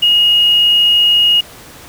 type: tone with quantisation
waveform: sine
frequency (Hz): 2873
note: F7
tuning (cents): +48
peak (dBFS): -7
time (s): 0.02-1.41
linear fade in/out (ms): 10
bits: 5
effects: pink hiss -36 dBFS RMS until 1.88 s + high-pass 60 Hz 12 dB/octave